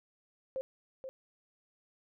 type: tone with echo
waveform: sine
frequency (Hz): 527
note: C5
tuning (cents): +12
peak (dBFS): -33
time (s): 0.56-0.61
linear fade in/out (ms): 0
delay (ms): 480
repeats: 1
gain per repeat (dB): -7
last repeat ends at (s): 1.09
effects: none